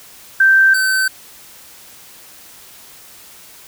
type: tone pair in turn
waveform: sine / square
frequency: 1563 / 1536.1 Hz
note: G6 / G6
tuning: -6 / -36 cents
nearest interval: unison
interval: 30 cents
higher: first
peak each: -7 / -14 dBFS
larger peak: first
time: 0.4-0.74 / 0.74-1.08 s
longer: neither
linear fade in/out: 5 ms
effects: white hiss -41 dBFS RMS until 3.67 s